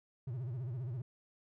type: tone with vibrato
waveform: triangle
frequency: 123.47 Hz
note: B2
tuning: in tune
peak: -35 dBFS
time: 0.27-1.02 s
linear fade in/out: 5 ms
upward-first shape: sine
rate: 15 Hz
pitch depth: 180 cents each way
effects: none